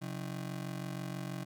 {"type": "ring-modulated tone", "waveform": "35% pulse", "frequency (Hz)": 155.56, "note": "D#3", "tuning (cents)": 0, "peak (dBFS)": -33, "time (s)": [0.01, 1.45], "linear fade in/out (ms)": 20, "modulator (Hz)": 23.1, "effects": []}